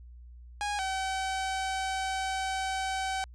sawtooth tone pair in turn, 823 / 764.4 Hz, G#5 / G5, -16 / -44 cents, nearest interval minor second, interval 128 cents, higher first, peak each -26 dBFS, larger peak neither, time 0.61-0.79 / 0.79-3.24 s, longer second, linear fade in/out 0 ms, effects added 60 Hz sine -46 dBFS peak until 3.34 s + resampled to 22050 Hz

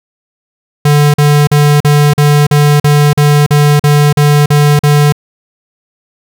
square tone bursts, 146.83 Hz, D3, in tune, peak -5 dBFS, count 13, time 0.85-5.124 s, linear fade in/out 5 ms, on 290 ms, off 42 ms, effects none

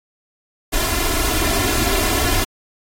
pink noise with comb filter, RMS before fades -19 dBFS, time 0.72-2.45 s, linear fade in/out 20 ms, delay 2.9 ms, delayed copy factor +1, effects AAC 48 kbps

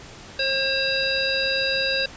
harmonic tone with a mistuned harmonic, 537 Hz, C5, 45 cents sharp, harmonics 1 / 3 / 5 / 7 / 9, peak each -27 / -27 / -27 / -27 / -27 dBFS, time 0.39-2.06 s, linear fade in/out 5 ms, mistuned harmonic 7, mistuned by +52 cents, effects pink hiss -42 dBFS RMS until 2.16 s + resampled to 16000 Hz

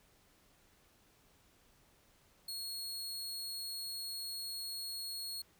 sawtooth tone, 4318 Hz, C#8, 46 cents flat, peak -37 dBFS, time 2.48-5.42 s, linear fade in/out 5 ms, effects pink hiss -68 dBFS RMS until 5.59 s

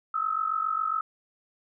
sine tone pair together, 1269 / 1316.3 Hz, D#6 / E6, +34 / -3 cents, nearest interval minor second, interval 63 cents, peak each -28 dBFS, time 0.14-1.01 s, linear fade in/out 5 ms, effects none

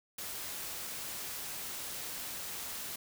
white noise, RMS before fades -41 dBFS, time 0.18-2.96 s, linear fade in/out 5 ms, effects none

